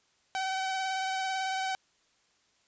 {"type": "tone with vibrato", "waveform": "sawtooth", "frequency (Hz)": 762, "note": "G5", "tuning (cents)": -49, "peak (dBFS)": -26, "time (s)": [0.35, 1.75], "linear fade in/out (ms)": 0, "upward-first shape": "triangle", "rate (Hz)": 18, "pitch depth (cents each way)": 23, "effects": ["white hiss -69 dBFS RMS until 2.67 s", "resampled to 16000 Hz"]}